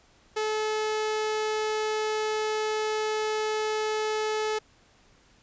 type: tone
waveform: sawtooth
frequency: 431.3 Hz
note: A4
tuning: 35 cents flat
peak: -22 dBFS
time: 0.36-4.59 s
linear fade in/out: 10 ms
effects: pink hiss -60 dBFS RMS until 5.42 s + resampled to 16000 Hz